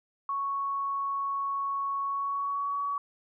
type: tone with pitch glide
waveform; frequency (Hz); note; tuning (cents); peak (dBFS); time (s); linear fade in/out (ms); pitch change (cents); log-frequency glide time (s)
sine; 1108.7 to 1131.3; C#6 to C#6; 0 to +35; -28; 0.29-2.98; 2; +35; 2.03-2.85
effects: none